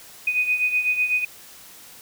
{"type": "beating tone pair", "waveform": "sine", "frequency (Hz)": [2489, 2497], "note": ["D#7", "D#7"], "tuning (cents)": [0, 6], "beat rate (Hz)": 8, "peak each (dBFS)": [-20, -26], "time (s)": [0.27, 1.25], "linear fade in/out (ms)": 5, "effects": ["white hiss -45 dBFS RMS until 2.01 s"]}